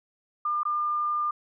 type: tone with dropouts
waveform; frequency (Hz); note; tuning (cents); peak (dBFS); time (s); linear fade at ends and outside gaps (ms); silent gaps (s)
sine; 1202; D6; +40; -24; 0.45-1.31; 5; 0.633-0.652
effects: none